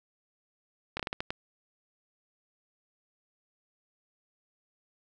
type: slowing click train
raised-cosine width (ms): 0.3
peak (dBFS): -16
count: 7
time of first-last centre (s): 0.97-1.305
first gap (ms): 25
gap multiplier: 1.32
effects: none